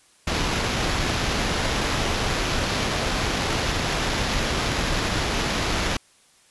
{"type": "noise with sample-and-hold", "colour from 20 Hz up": "pink", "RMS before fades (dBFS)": -24, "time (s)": [0.27, 5.97], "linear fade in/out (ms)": 5, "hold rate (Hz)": 8820, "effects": ["white hiss -57 dBFS RMS until 6.5 s", "resampled to 24000 Hz"]}